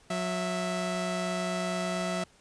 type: tone pair together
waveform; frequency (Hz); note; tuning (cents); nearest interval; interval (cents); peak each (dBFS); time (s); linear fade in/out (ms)
sawtooth; 181.8 / 658.4; F#3 / E5; -30 / -2; octave + minor seventh; 2228; -28; 0.1-2.24; 5
effects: pink hiss -60 dBFS RMS until 2.4 s + resampled to 22050 Hz